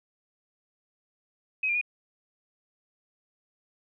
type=tone with pitch steps; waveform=sine; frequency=2536 / 2392 / 2455 Hz; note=D#7 / D7 / D#7; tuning=+32 / +31 / -24 cents; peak=-24 dBFS; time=1.63-1.813 s; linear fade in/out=5 ms; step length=61 ms; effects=none